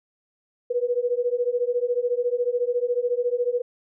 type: beating tone pair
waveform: sine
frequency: 480.3 / 494.3 Hz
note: B4 / B4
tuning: -48 / +1 cents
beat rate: 14 Hz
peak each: -24 dBFS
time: 0.7-3.62 s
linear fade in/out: 10 ms
effects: none